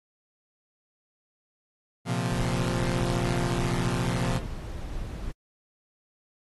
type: chord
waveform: sawtooth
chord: Bb suspended second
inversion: none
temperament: equal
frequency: 116.54 / 130.81 / 174.61 Hz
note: Bb2 / C3 / F3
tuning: 0 / 0 / 0 cents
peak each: -26 dBFS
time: 2.05-4.41 s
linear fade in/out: 50 ms
type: noise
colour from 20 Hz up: brown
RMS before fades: -34 dBFS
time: 2.31-5.32 s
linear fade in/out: 10 ms
effects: AAC 32 kbps

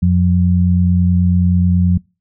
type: tone pair together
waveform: sine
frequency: 89.3 / 178.6 Hz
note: F2 / F3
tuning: +39 / +39 cents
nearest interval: octave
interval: 1200 cents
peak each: -12 dBFS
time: 0.02-1.98 s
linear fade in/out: 10 ms
effects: noise-tail reverb RT60 0.3 s tail -26 dB re dry

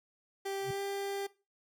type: tone with pitch glide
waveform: 30% pulse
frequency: 392 to 397.2 Hz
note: G4 to G4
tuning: 0 to +23 cents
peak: -32 dBFS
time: 0.45-1.27 s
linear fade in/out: 10 ms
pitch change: +23 cents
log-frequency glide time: 0.7-0.8 s
type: tone with exponential growth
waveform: sine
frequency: 133.1 Hz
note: C3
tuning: 30 cents sharp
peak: -34 dBFS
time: 0.6-0.71 s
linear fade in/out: 5 ms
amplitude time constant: 22 ms
effects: noise-tail reverb RT60 0.3 s tail -20 dB re dry

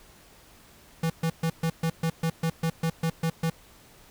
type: tone bursts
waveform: square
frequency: 163.7 Hz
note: E3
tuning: 12 cents flat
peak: -24 dBFS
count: 13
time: 1.03-3.5 s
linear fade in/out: 5 ms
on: 70 ms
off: 130 ms
effects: pink hiss -54 dBFS RMS until 4.1 s

